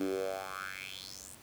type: tone with high-pass filter sweep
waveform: 10% pulse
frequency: 95.2 Hz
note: F#2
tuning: 50 cents sharp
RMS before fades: -39 dBFS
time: 0-1.35 s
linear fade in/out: 5 ms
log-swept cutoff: 270 to 9200 Hz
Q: 4.6
effects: pink hiss -55 dBFS RMS until 1.42 s + high-pass 60 Hz 12 dB/octave